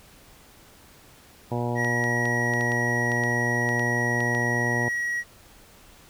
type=harmonic tone; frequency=120.2 Hz; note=B2; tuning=46 cents flat; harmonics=1 / 2 / 3 / 4 / 5 / 6 / 7 / 8; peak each=-28 / -31 / -33 / -34 / -35 / -36 / -36 / -37 dBFS; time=1.51-4.89 s; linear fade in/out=10 ms
type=tone; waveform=triangle; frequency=1910 Hz; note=A#6; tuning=42 cents sharp; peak=-23 dBFS; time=1.75-5.24 s; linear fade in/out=50 ms
type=clicks; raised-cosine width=0.2 ms; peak=-21 dBFS; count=12; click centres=1.847 / 2.04 / 2.255 / 2.537 / 2.61 / 2.719 / 3.118 / 3.237 / 3.69 / 3.795 / 4.205 / 4.35 s
effects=pink hiss -52 dBFS RMS until 6.09 s